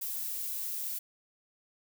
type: noise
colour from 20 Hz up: violet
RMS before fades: -36 dBFS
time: 0.01-0.99 s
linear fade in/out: 10 ms
effects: none